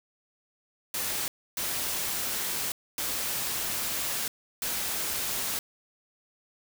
white noise bursts at uneven times, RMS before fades -31 dBFS, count 4, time 0.94-1.28 / 1.57-2.72 / 2.98-4.28 / 4.62-5.59 s, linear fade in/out 2 ms, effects none

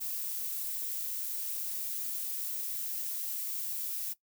violet noise, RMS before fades -36 dBFS, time 0-4.14 s, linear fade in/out 20 ms, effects noise-tail reverb RT60 0.1 s tail -17 dB re dry

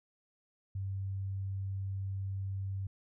sine tone, 97 Hz, G2, 18 cents flat, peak -34 dBFS, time 0.75-2.87 s, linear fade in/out 5 ms, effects none

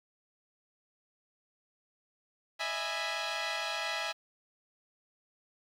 10% pulse chord, E major seventh, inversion third, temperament equal with one note detuned, 612.6 / 659.3 / 830.6 / 987.8 Hz, D#5 / E5 / G#5 / B5, -27 / 0 / 0 / 0 cents, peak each -33 / -28 / -28 / -33 dBFS, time 2.59-4.13 s, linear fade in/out 20 ms, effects low-pass 6000 Hz 12 dB/octave + 10-bit

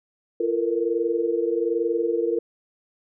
sine tone cluster, 341.6 / 452 / 473.2 Hz, F4 / A4 / A#4, -38 / +47 / +26 cents, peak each -25 dBFS, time 0.4-2.39 s, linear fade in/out 5 ms, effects none

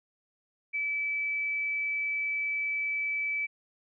sine tone, 2305 Hz, D7, 33 cents flat, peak -28 dBFS, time 0.73-3.47 s, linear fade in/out 20 ms, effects none

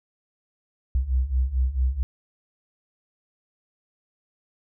sine beating tone pair, 61.74 / 66.24 Hz, B1 / C2, 0 / +22 cents, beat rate 4.5 Hz, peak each -25 / -22 dBFS, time 0.95-2.03 s, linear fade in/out 0 ms, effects none

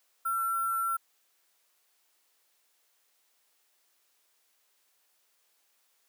sine tone with sample-and-hold, 1353 Hz, E6, 45 cents sharp, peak -27 dBFS, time 0.25-0.97 s, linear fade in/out 10 ms, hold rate 11025 Hz, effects white hiss -71 dBFS RMS until 6.08 s + high-pass 400 Hz 12 dB/octave

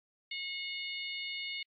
harmonic tone, 724 Hz, F#5, 38 cents flat, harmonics 3 / 4 / 5 / 6, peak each -40 / -42 / -44 / -46 dBFS, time 0.31-1.63 s, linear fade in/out 5 ms, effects AAC 48 kbps

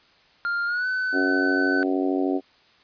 triangle tone with pitch glide, 1400 to 1509.2 Hz, F6 to F#6, +4 to +34 cents, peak -21 dBFS, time 0.45-1.83 s, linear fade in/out 0 ms, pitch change +130 cents, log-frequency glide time 0.66-0.87 s
harmonic tone, 93.2 Hz, F#2, 13 cents sharp, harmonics 3 / 4 / 5 / 6 / 7 / 8, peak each -23 / -26 / -33 / -35 / -33 / -33 dBFS, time 1.12-2.41 s, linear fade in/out 50 ms
effects white hiss -57 dBFS RMS until 2.83 s + resampled to 11025 Hz

